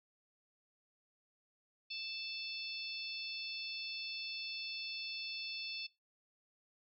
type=harmonic tone; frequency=880 Hz; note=A5; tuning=in tune; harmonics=3 / 4 / 5 / 6; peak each=-45 / -47 / -45 / -49 dBFS; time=1.9-5.87 s; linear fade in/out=10 ms; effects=noise-tail reverb RT60 0.2 s tail -19 dB re dry